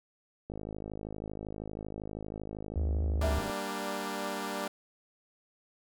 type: click train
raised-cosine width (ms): 2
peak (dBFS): -26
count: 159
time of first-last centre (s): 0.5-3.498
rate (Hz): 52.7
type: tone with vibrato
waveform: sine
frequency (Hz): 73.8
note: D2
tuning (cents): +9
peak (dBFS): -27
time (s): 2.76-3.39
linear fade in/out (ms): 5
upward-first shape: triangle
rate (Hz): 4.8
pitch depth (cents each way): 72
type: chord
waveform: 10% pulse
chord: G minor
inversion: none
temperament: equal with one note detuned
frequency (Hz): 196 / 233.1 / 295.4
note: G3 / Bb3 / D4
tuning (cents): 0 / 0 / +10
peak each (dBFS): -29 / -31 / -30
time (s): 3.21-4.68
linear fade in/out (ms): 5
type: tone with exponential decay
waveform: sine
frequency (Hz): 651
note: E5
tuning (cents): -22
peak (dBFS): -28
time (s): 3.23-3.67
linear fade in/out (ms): 5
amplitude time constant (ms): 94
effects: none